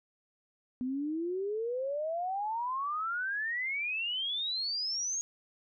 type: exponential sweep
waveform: sine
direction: up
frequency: 246.9 to 6645 Hz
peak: -31 dBFS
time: 0.81-5.21 s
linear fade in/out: 0 ms
effects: none